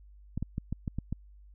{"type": "clicks", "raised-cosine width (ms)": 5, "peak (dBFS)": -20, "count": 7, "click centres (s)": [0.376, 0.426, 0.581, 0.726, 0.878, 0.986, 1.126], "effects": ["added 50 Hz sine -51 dBFS peak until 1.54 s"]}